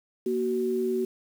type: tone pair together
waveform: sine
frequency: 235.6 / 375.3 Hz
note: A#3 / F#4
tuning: +19 / +25 cents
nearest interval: minor sixth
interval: 806 cents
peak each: -30 / -25 dBFS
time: 0.26-1.05 s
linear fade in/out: 5 ms
effects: 8-bit